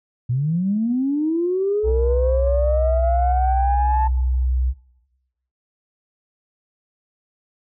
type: linear sweep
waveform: sine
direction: up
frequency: 116.54 to 880 Hz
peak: -17 dBFS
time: 0.29-4.08 s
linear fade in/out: 10 ms
type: tone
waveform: sine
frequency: 63.4 Hz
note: B1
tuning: 46 cents sharp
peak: -16 dBFS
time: 1.83-4.74 s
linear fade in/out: 50 ms
effects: noise-tail reverb RT60 1.0 s tail -20 dB re dry + tanh soft clip ceiling -10 dBFS